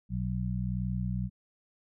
harmonic tone, 61.74 Hz, B1, in tune, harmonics 1 / 2 / 3, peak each -35 / -33 / -33 dBFS, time 0.09-1.3 s, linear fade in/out 50 ms, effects none

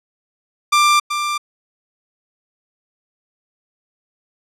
sawtooth tone with echo, 1185 Hz, D6, 15 cents sharp, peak -7 dBFS, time 0.72-1 s, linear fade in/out 10 ms, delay 380 ms, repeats 1, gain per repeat -8 dB, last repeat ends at 1.38 s, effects low-pass 9000 Hz 12 dB/octave

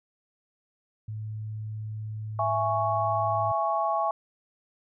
sine tone, 108 Hz, A2, 32 cents flat, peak -32 dBFS, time 1.08-3.52 s, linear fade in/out 5 ms
sine chord, C# minor, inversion first, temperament just, 665.2 / 831.5 / 1108.7 Hz, E5 / G#5 / C#6, +16 / +2 / 0 cents, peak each -28 dBFS, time 2.39-4.11 s, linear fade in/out 2 ms
effects none

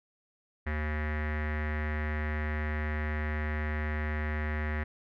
square tone with low-pass filter, 76 Hz, D#2, 40 cents flat, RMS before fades -32 dBFS, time 0.66-4.84 s, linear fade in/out 10 ms, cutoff 1900 Hz, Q 6.4, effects none

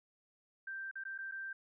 sine tone with dropouts, 1570 Hz, G6, 2 cents sharp, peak -40 dBFS, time 0.67-1.53 s, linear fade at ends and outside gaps 5 ms, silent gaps 0.913-0.955 / 1.038-1.051 / 1.179-1.186 / 1.314-1.32 s, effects none

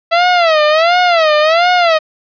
sawtooth tone with vibrato, 659.3 Hz, E5, in tune, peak -4 dBFS, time 0.11-1.99 s, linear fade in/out 20 ms, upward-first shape sine, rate 1.4 Hz, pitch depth 160 cents each way, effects resampled to 11025 Hz + 7-bit

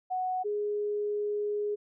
sine tone pair in turn, 740 / 415.3 Hz, F#5 / G#4, 0 / 0 cents, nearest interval minor seventh, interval 1000 cents, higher first, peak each -28 / -28 dBFS, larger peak neither, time 0.1-0.44 / 0.44-1.76 s, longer second, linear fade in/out 20 ms, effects none

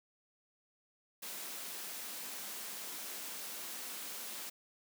white high-pass noise, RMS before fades -44 dBFS, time 1.22-4.5 s, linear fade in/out 10 ms, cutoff 170 Hz, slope 96 dB/octave, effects none

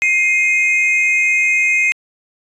triangle tone pair together, 2116 / 2507 Hz, C7 / D#7, +19 / +12 cents, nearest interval minor third, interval 293 cents, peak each -13 dBFS, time 0.02-1.92 s, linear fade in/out 0 ms, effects resampled to 24000 Hz

